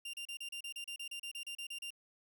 40% pulse tone bursts, 2788 Hz, F7, 4 cents flat, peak -40 dBFS, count 16, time 0.05-1.905 s, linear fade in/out 5 ms, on 85 ms, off 33 ms, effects none

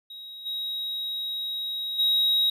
triangle tone with level steps, 3808 Hz, A#7, 36 cents sharp, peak -37 / -27 / -18 dBFS, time 0.1-2.5 s, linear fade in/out 5 ms, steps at 0.45 / 1.98 s, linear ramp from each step 20 ms, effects none

